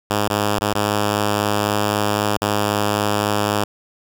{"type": "tone with dropouts", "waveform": "5% pulse", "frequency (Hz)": 103.83, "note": "G#2", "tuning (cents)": 0, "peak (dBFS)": -6, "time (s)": [0.1, 3.64], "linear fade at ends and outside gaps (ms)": 5, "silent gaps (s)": [[0.281, 0.3], [0.591, 0.61], [0.736, 0.752], [2.372, 2.417]], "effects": []}